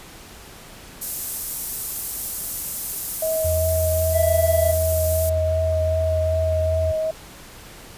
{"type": "high-pass noise", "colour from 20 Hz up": "white", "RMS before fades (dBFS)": -26, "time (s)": [1.01, 5.3], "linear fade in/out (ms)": 10, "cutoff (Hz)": 9300, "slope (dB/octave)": 12}
{"type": "tone with vibrato", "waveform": "sine", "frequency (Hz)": 636, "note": "D#5", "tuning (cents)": 38, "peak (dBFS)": -20, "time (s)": [3.22, 7.11], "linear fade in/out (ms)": 5, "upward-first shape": "triangle", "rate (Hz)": 2.6, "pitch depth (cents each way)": 17}
{"type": "tone with pitch glide", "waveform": "sine", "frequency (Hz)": [84.4, 83.48], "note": ["E2", "E2"], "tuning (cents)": [41, 22], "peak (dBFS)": -21, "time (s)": [3.44, 6.92], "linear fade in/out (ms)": 10, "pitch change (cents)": -19, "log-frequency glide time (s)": [4.35, 4.67]}
{"type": "tone", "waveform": "triangle", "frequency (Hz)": 659.3, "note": "E5", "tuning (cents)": 0, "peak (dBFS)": -17, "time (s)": [4.12, 4.75], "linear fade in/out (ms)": 50}
{"effects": ["pink hiss -42 dBFS RMS until 7.97 s", "resampled to 32000 Hz"]}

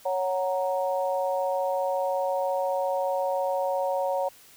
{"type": "chord", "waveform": "sine", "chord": "F# major", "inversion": "second", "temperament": "equal", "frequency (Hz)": [554.4, 740, 932.3], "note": ["C#5", "F#5", "A#5"], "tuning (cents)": [0, 0, 0], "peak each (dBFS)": [-26, -30, -31], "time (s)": [0.05, 4.29], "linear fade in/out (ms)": 10, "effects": ["white hiss -53 dBFS RMS until 4.56 s"]}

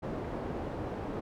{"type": "low-pass noise", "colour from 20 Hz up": "white", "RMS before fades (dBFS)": -37, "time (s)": [0.02, 1.21], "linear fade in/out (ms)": 20, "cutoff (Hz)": 520, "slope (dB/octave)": 12, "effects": []}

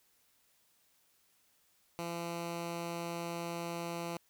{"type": "tone", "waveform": "10% pulse", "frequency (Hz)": 170, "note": "F3", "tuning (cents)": -46, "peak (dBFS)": -29, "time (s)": [1.99, 4.17], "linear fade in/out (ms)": 0, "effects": ["white hiss -71 dBFS RMS until 4.29 s"]}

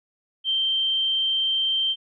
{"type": "tone", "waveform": "sine", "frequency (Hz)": 3136, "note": "G7", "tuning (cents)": 0, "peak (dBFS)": -20, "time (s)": [0.44, 1.96], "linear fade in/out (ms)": 50, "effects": []}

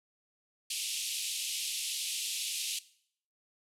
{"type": "band-pass noise", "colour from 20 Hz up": "pink", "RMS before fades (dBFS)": -36, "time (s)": [0.7, 2.79], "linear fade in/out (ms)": 5, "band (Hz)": [2600, 12000], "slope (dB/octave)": 48, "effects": ["noise-tail reverb RT60 0.6 s tail -18 dB re dry"]}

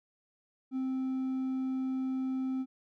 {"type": "tone with hard clipping", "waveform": "triangle", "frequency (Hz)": 261.6, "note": "C4", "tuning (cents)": 0, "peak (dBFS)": -31, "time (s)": [0.71, 2.66], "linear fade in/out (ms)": 50, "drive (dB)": 5, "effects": []}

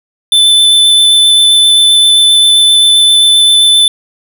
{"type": "tone with vibrato", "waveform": "square", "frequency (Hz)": 3520, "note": "A7", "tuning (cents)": 0, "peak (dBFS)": -4, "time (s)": [0.32, 3.88], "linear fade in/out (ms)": 2, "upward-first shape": "sine", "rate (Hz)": 7.6, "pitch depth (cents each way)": 8, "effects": []}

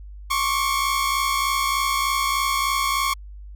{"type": "tone pair together", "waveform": "sawtooth", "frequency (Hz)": [1085.7, 1149], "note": ["C#6", "D6"], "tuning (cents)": [-36, -38], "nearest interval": "minor second", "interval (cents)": 98, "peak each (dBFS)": [-18, -21], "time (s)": [0.3, 3.14], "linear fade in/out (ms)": 10, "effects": ["added 50 Hz sine -36 dBFS peak until 3.55 s"]}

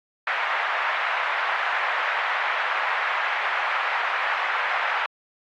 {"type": "band-pass noise", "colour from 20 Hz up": "white", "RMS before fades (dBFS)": -25, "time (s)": [0.27, 5.06], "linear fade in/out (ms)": 2, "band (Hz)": [750, 2100], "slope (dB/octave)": 24, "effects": ["AAC 48 kbps"]}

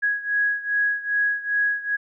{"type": "beating tone pair", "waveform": "sine", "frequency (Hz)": [1661.2, 1663.7], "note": ["G#6", "G#6"], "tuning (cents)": [0, 3], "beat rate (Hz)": 2.5, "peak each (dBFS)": [-22, -25], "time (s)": [0.02, 1.97], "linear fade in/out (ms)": 20, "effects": []}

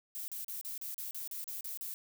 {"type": "noise bursts", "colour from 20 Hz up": "violet", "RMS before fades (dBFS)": -41, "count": 11, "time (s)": [0.15, 1.94], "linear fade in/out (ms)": 0, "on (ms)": 130, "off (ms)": 36, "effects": []}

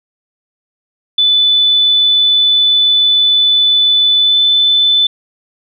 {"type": "tone with pitch glide", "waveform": "sine", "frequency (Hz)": [3493, 3513], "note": ["A7", "A7"], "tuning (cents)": [-13, -3], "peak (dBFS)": -7, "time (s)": [1.18, 5.07], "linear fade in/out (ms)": 5, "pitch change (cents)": 10, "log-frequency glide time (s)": [4.2, 4.38], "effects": []}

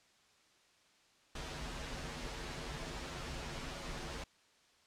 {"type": "noise with comb filter", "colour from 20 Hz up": "pink", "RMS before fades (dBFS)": -43, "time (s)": [1.35, 4.24], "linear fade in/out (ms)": 5, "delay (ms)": 10, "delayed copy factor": -0.95, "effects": ["white hiss -68 dBFS RMS until 4.86 s", "low-pass 6000 Hz 12 dB/octave"]}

